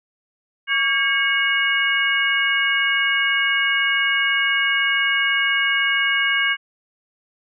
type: tone cluster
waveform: sine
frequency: 1137 / 1621 / 2205 / 2873 Hz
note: C#6 / G#6 / C#7 / F7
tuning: +44 / -42 / -10 / +48 cents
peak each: -28 / -20 / -21 / -23 dBFS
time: 0.67-6.57 s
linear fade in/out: 50 ms
effects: none